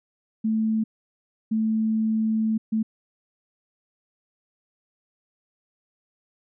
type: tone bursts at uneven times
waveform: sine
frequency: 220 Hz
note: A3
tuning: in tune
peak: -20 dBFS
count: 3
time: 0.44-0.84 / 1.51-2.58 / 2.72-2.83 s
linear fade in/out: 10 ms
effects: none